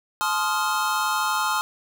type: chord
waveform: square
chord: F dominant seventh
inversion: first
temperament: equal with one note detuned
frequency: 857.9 / 1046.5 / 1244.5 / 1396.9 Hz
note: A5 / C6 / Eb6 / F6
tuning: -44 / 0 / 0 / 0 cents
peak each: -28 dBFS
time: 0.21-1.61 s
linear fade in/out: 0 ms
effects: none